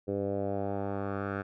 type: tone with low-pass filter sweep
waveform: 10% pulse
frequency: 99.4 Hz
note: G2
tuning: 25 cents sharp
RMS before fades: -33 dBFS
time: 0.07-1.43 s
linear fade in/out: 20 ms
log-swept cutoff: 460 to 1500 Hz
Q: 2.7
effects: none